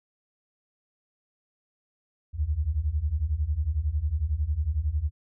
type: beating tone pair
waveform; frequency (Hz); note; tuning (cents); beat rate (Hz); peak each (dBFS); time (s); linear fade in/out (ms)
sine; 69.3 / 80.3; C#2 / E2; 0 / -45; 11; -28 / -26; 2.33-5.11; 50
effects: none